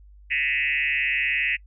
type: tone with frequency modulation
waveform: sine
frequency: 2276 Hz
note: C#7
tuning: 45 cents sharp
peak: -21 dBFS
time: 0.3-1.57 s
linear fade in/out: 20 ms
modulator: 141 Hz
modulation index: 3.1
effects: noise-tail reverb RT60 0.1 s tail -25 dB re dry + added 50 Hz sine -46 dBFS peak until 1.66 s